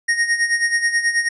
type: tone with tremolo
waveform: square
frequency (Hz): 1864.7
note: A#6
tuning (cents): 0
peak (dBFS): -14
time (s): 0.08-1.29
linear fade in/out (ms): 10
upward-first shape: sine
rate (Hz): 9.3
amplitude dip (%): 70
effects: resampled to 24000 Hz